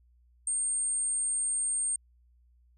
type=tone; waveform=sine; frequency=8620 Hz; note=C#9; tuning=49 cents flat; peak=-27 dBFS; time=0.47-1.96 s; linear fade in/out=2 ms; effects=added 60 Hz sine -60 dBFS peak until 2.77 s